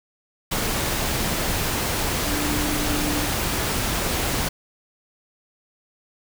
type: tone in noise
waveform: sine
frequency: 295.9 Hz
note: D4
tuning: 13 cents sharp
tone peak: -27 dBFS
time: 2.26-3.26 s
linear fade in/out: 10 ms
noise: pink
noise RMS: -24 dBFS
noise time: 0.51-4.49 s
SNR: -6 dB
effects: none